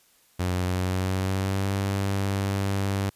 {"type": "tone with pitch glide", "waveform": "sawtooth", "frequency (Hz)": [90.7, 98.34], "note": ["F#2", "G2"], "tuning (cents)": [-34, 6], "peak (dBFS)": -20, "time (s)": [0.39, 3.1], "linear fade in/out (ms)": 10, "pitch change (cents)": 140, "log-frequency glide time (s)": [0.61, 1.74], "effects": ["white hiss -61 dBFS RMS until 3.15 s", "resampled to 32000 Hz"]}